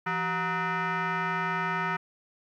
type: tone with frequency modulation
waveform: sine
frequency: 168.6 Hz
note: E3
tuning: 39 cents sharp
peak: -25 dBFS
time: 0.06-1.97 s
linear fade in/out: 10 ms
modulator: 552 Hz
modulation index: 3.3
effects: tanh soft clip ceiling -23 dBFS + 11-bit